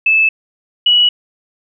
sine tone pair in turn, 2620 / 2931 Hz, E7 / F#7, -11 / -17 cents, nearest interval major second, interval 194 cents, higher second, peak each -8 / -7 dBFS, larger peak second, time 0.06-0.29 / 0.86-1.09 s, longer neither, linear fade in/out 5 ms, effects none

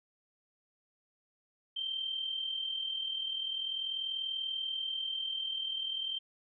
sine tone with amplitude modulation, 3136 Hz, G7, in tune, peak -31 dBFS, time 1.76-6.19 s, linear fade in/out 10 ms, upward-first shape sine, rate 40.4 Hz, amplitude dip 55%, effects none

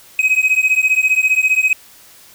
triangle beating tone pair, 2523 / 2538 Hz, D#7 / D#7, +23 / +34 cents, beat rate 15 Hz, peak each -13 dBFS, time 0.19-1.73 s, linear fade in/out 2 ms, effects white hiss -44 dBFS RMS until 2.34 s

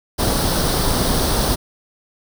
pink noise with comb filter, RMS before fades -18 dBFS, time 0.18-1.56 s, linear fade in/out 20 ms, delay 0.21 ms, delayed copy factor +0.6, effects none

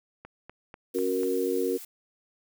click train, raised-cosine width 0.5 ms, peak -28 dBFS, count 5, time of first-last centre 0.25-1.233 s, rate 4.07 Hz
sine chord, F# major, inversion second, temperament equal with one note detuned, 275.4 / 370 / 466.2 Hz, C#4 / F#4 / A#4, -11 / 0 / 0 cents, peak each -31 / -28 / -28 dBFS, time 0.94-1.78 s, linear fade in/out 20 ms
blue noise, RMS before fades -43 dBFS, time 0.94-1.85 s, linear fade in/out 5 ms
effects none

